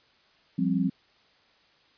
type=chord; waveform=sine; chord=F suspended second; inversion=none; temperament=equal with one note detuned; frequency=174.61 / 196 / 264.2 Hz; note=F3 / G3 / C4; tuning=0 / 0 / +17 cents; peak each=-27 dBFS; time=0.58-0.9 s; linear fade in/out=10 ms; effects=white hiss -62 dBFS RMS until 1.97 s + resampled to 11025 Hz